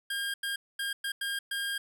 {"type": "tone bursts at uneven times", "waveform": "25% pulse", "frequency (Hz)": 1612, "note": "G6", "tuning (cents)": 48, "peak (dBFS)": -27, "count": 6, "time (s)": [[0.1, 0.34], [0.43, 0.56], [0.79, 0.93], [1.04, 1.12], [1.21, 1.39], [1.51, 1.78]], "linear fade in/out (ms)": 5, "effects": []}